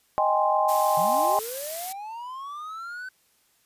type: chord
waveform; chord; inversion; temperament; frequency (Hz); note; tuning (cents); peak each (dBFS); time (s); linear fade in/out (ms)
sine; Ab major seventh; second; equal; 622.3 / 784 / 830.6 / 1046.5; Eb5 / G5 / Ab5 / C6; 0 / 0 / 0 / 0; -25; 0.18-1.39; 0
type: noise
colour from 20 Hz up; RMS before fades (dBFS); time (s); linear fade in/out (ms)
blue; -33; 0.68-1.93; 10
type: linear sweep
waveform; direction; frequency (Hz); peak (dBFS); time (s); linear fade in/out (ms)
triangle; up; 146.83 to 1530; -32; 0.97-3.09; 5
effects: white hiss -65 dBFS RMS until 3.65 s + resampled to 32000 Hz